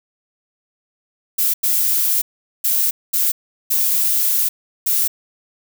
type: noise bursts at uneven times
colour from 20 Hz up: violet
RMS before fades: -17 dBFS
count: 6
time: 1.38-1.54 / 1.63-2.22 / 2.64-2.91 / 3.13-3.32 / 3.7-4.49 / 4.86-5.08 s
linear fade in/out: 10 ms
effects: none